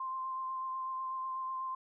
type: tone with vibrato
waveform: sine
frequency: 1046.5 Hz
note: C6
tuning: in tune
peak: -35 dBFS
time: 0-1.75 s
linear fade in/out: 5 ms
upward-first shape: sine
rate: 8.1 Hz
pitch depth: 14 cents each way
effects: none